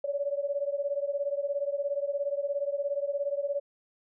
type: beating tone pair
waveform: sine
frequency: 561 / 578 Hz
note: C#5 / D5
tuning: +21 / -28 cents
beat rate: 17 Hz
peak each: -30 / -32 dBFS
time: 0.04-3.6 s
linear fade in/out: 5 ms
effects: none